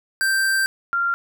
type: tone pair in turn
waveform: square / sine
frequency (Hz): 1568 / 1386.5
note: G6 / F6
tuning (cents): 0 / -13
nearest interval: major second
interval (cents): 213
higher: first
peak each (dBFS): -18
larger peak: neither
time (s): 0.21-0.66 / 0.93-1.14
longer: first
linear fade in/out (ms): 0
effects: none